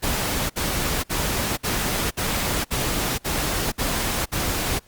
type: noise bursts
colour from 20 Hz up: pink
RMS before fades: -24 dBFS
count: 9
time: 0.02-4.796 s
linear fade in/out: 20 ms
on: 480 ms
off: 57 ms
effects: pink hiss -55 dBFS RMS until 4.87 s + Opus 48 kbps